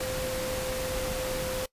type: tone in noise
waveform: sine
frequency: 516 Hz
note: C5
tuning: 24 cents flat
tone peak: -32 dBFS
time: 0-1.66 s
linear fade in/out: 5 ms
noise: pink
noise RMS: -34 dBFS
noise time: 0-1.66 s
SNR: -1 dB
effects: noise-tail reverb RT60 0.1 s tail -21 dB re dry + resampled to 32000 Hz